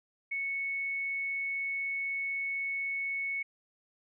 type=tone; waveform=sine; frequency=2211 Hz; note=C#7; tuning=5 cents flat; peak=-31 dBFS; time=0.31-3.43 s; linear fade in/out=10 ms; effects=none